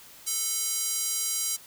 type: tone with high-pass filter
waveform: square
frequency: 440 Hz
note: A4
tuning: in tune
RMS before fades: -29 dBFS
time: 0.26-1.57 s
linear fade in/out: 20 ms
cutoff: 6800 Hz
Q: 1.3
effects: white hiss -50 dBFS RMS until 1.66 s